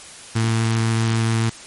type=tone with notch filter; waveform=sawtooth; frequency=113.4 Hz; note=A#2; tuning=47 cents flat; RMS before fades=-19 dBFS; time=0.35-1.5 s; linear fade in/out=10 ms; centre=570 Hz; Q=1.1; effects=white hiss -39 dBFS RMS until 1.66 s + MP3 48 kbps